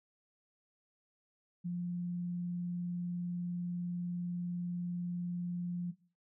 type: tone with vibrato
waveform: sine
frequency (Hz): 175.7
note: F3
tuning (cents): +11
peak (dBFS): -34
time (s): 1.64-5.92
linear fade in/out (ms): 20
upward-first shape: sine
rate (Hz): 20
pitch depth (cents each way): 16
effects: noise-tail reverb RT60 0.4 s tail -18 dB re dry